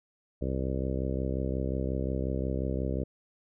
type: harmonic tone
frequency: 65.6 Hz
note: C2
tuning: 5 cents sharp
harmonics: 1 / 2 / 3 / 4 / 5 / 6 / 7 / 8 / 9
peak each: -32 / -35 / -37 / -38 / -39 / -40 / -40 / -41 / -42 dBFS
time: 0.41-3.04 s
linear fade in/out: 10 ms
effects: none